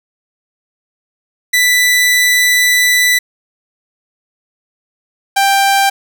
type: tone pair in turn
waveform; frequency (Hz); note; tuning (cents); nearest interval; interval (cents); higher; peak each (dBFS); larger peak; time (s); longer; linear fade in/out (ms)
sawtooth; 1981 / 788; B6 / G5; +5 / +9; octave + major third; 1596; first; -5; neither; 1.53-3.19 / 5.36-5.9; first; 10
effects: none